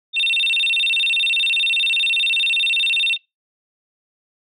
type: tone with vibrato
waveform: sine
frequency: 3136 Hz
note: G7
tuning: in tune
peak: -14 dBFS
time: 0.13-3.18 s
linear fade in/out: 50 ms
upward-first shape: square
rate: 15 Hz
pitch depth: 260 cents each way
effects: noise-tail reverb RT60 0.2 s tail -23 dB re dry + tanh soft clip ceiling -13 dBFS